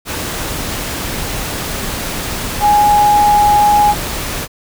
sine tone in noise, 830.6 Hz, G#5, in tune, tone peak -7 dBFS, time 2.6-3.95 s, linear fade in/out 50 ms, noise pink, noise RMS -21 dBFS, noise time 0.05-4.48 s, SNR +11 dB, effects none

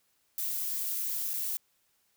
violet noise with dropouts, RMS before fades -33 dBFS, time 0.38-1.57 s, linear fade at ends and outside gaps 1 ms, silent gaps 1.334-1.338 s, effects white hiss -72 dBFS RMS until 2.16 s

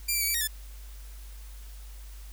5% pulse tone with pitch steps, 2373 / 2335 / 2262 / 2318 / 1873 / 1742 Hz, D7 / D7 / C#7 / D7 / A#6 / A6, +17 / -11 / +34 / -23 / +8 / -18 cents, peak -16 dBFS, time 0.08-0.476 s, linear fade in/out 10 ms, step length 66 ms, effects added 50 Hz sine -41 dBFS peak until 2.32 s + white hiss -54 dBFS RMS until 2.32 s

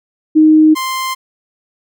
sine / sawtooth tone pair in turn, 311.1 / 1046.4 Hz, D#4 / C6, 0 / 0 cents, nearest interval octave + major sixth, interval 2100 cents, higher second, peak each -4 / -13 dBFS, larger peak first, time 0.35-0.75 / 0.75-1.15 s, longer neither, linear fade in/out 20 ms, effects none

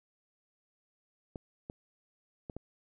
clicks, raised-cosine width 2 ms, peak -27 dBFS, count 4, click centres 1.358 / 1.699 / 2.498 / 2.566 s, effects none

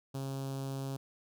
sawtooth tone with notch filter, 135.6 Hz, C#3, 38 cents flat, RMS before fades -38 dBFS, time 0.14-0.97 s, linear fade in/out 10 ms, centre 2000 Hz, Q 0.79, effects none

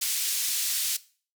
white band-pass noise, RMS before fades -28 dBFS, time 0.01-0.97 s, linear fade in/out 10 ms, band 3100 to 13000 Hz, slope 12 dB/octave, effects noise-tail reverb RT60 0.4 s tail -18 dB re dry

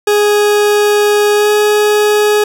40% pulse tone with pitch glide, 415.3 to 419.2 Hz, G#4 to G#4, 0 to +16 cents, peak -7 dBFS, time 0.07-2.44 s, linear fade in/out 5 ms, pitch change +16 cents, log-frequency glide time 1.35-1.5 s, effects none

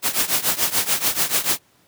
white noise with tremolo, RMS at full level -17 dBFS, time 0.02-1.59 s, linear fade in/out 50 ms, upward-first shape triangle, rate 6.9 Hz, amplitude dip 90%, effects pink hiss -58 dBFS RMS until 1.87 s + high-pass 100 Hz 12 dB/octave

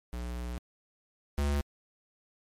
square tone pair in turn, 60.3 / 71.71 Hz, B1 / D2, -41 / -41 cents, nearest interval minor third, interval 300 cents, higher second, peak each -35 / -27 dBFS, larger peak second, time 0.13-0.58 / 1.38-1.61 s, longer first, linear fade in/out 0 ms, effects MP3 64 kbps

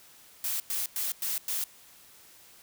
blue noise bursts, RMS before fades -31 dBFS, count 5, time 0.44-1.64 s, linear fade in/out 2 ms, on 160 ms, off 100 ms, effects white hiss -55 dBFS RMS until 2.62 s

